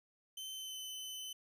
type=tone with pitch glide; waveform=sawtooth; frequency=3077 to 3038 Hz; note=G7 to F#7; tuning=-33 to +45 cents; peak=-40 dBFS; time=0.37-1.33 s; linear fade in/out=5 ms; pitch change=-22 cents; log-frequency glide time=0.53-0.8 s; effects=none